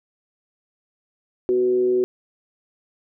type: tone with frequency modulation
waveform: sine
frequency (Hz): 372.3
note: F#4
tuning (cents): +11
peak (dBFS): -16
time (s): 1.49-2.04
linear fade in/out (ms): 0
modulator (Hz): 123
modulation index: 0.34
effects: none